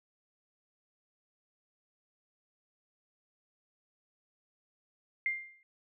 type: tone with exponential decay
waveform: sine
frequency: 2100 Hz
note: C7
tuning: 6 cents sharp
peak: -26 dBFS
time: 5.26-5.63 s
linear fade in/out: 1 ms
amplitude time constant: 79 ms
effects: none